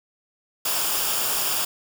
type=noise with comb filter; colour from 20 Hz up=white; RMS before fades=-24 dBFS; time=0.65-1.65 s; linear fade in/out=5 ms; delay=0.49 ms; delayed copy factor=-0.55; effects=none